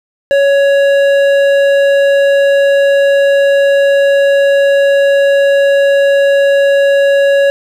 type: tone with hard clipping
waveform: sine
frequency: 558 Hz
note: C#5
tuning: 11 cents sharp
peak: -8 dBFS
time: 0.31-7.5 s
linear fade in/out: 0 ms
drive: 10 dB
effects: none